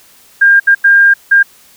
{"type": "tone bursts at uneven times", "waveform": "sine", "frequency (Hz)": 1605, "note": "G6", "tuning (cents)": 40, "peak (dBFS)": -3, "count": 4, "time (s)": [[0.41, 0.6], [0.67, 0.75], [0.84, 1.14], [1.31, 1.43]], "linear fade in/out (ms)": 10, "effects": ["white hiss -44 dBFS RMS until 1.76 s"]}